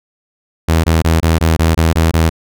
sawtooth tone bursts, 81.4 Hz, E2, 21 cents flat, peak -5 dBFS, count 9, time 0.68-2.296 s, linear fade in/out 10 ms, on 160 ms, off 22 ms, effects none

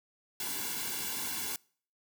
white noise with comb filter, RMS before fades -36 dBFS, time 0.4-1.56 s, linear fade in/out 2 ms, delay 1.6 ms, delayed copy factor -0.9, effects noise-tail reverb RT60 0.5 s tail -26 dB re dry

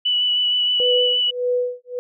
sine tone with vibrato, 2960 Hz, F#7, in tune, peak -16 dBFS, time 0.05-1.31 s, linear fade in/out 10 ms, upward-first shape sine, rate 6.4 Hz, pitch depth 15 cents each way
sine tone with tremolo, 493.9 Hz, B4, in tune, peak -16 dBFS, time 0.8-1.99 s, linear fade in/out 0 ms, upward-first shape sine, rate 1.7 Hz, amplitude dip 100%
effects none

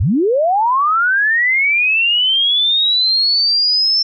sine linear sweep, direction up, 65.41 to 5360 Hz, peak -11 dBFS, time 0-4.03 s, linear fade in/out 10 ms, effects none

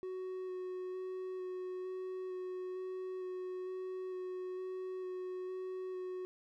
triangle tone with vibrato, 370 Hz, F#4, in tune, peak -37 dBFS, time 0.03-6.25 s, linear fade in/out 0 ms, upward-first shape square, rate 1.1 Hz, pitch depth 9 cents each way, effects none

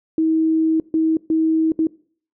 sine tone bursts at uneven times, 320 Hz, D#4, 49 cents sharp, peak -14 dBFS, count 4, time 0.18-0.8 / 0.94-1.17 / 1.3-1.72 / 1.79-1.87 s, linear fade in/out 2 ms, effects noise-tail reverb RT60 0.5 s tail -22 dB re dry

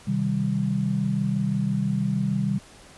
sine chord, C minor, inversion none, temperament just, 130.81 / 156.98 / 196.22 Hz, C3 / Eb3 / G3, 0 / +16 / +2 cents, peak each -27 / -28 / -24 dBFS, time 0.07-2.59 s, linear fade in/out 10 ms, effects pink hiss -49 dBFS RMS until 2.97 s + resampled to 24000 Hz

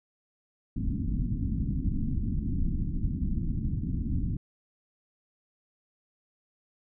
pink low-pass noise, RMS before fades -29 dBFS, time 0.76-4.37 s, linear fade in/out 5 ms, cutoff 280 Hz, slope 48 dB/octave, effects none

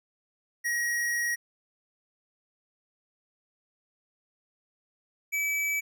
square tone pair in turn, 1896 / 2298 Hz, A#6 / D7, +29 / -38 cents, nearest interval minor third, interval 333 cents, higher second, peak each -27 dBFS, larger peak neither, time 0.64-1.36 / 5.32-5.81 s, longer first, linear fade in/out 20 ms, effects none

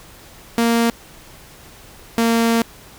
sawtooth tone pair in turn, 232.3 / 230 Hz, A#3 / A#3, -6 / -23 cents, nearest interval unison, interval 17 cents, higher first, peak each -10 dBFS, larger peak neither, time 0.58-0.9 / 2.18-2.62 s, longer second, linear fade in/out 0 ms, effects pink hiss -43 dBFS RMS until 2.98 s

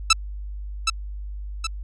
10% pulse tone with echo, 1318.5 Hz, E6, in tune, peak -3 dBFS, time 0.1-0.13 s, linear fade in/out 5 ms, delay 770 ms, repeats 2, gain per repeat -6 dB, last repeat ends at 1.67 s, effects added 50 Hz sine -30 dBFS peak until 1.83 s + low-pass 8000 Hz 12 dB/octave

